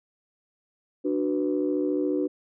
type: chord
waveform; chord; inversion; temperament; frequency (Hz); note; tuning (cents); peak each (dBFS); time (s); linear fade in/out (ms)
sine; B minor; first; just; 296.3 / 370.4 / 493.9; D4 / F#4 / B4; +15 / +2 / 0; -25 / -27 / -30; 1.04-2.28; 20
effects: tanh soft clip ceiling -14 dBFS